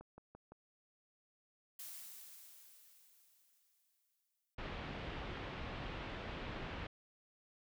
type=click train; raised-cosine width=1 ms; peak=-40 dBFS; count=4; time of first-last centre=0.01-0.52 s; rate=5.88 Hz
type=noise with exponential decay; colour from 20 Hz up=blue; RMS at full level=-48 dBFS; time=1.79-4.55 s; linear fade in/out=5 ms; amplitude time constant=600 ms
type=low-pass noise; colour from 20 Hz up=pink; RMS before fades=-45 dBFS; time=4.58-6.87 s; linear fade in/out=5 ms; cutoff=3400 Hz; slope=24 dB/octave
effects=none